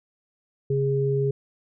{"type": "tone pair together", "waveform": "sine", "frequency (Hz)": [136.64, 411], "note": ["C#3", "G#4"], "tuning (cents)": [-25, -18], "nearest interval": "octave + perfect fifth", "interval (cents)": 1907, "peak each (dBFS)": [-23, -23], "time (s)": [0.7, 1.31], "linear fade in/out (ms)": 5, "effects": []}